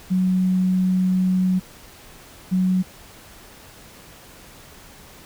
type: tone pair in turn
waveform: sine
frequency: 185 / 185 Hz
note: F#3 / F#3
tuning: 0 / 0 cents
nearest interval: unison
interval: 0 cents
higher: neither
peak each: -16 dBFS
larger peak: neither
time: 0.1-1.6 / 2.51-2.83 s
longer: first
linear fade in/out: 20 ms
effects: pink hiss -45 dBFS RMS until 5.25 s